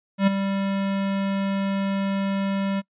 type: tone with ADSR envelope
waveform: square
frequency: 196 Hz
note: G3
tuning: in tune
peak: -14 dBFS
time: 0.18-2.82 s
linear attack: 92 ms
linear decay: 12 ms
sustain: -9 dB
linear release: 32 ms
effects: noise-tail reverb RT60 0.1 s tail -25 dB re dry + resampled to 8000 Hz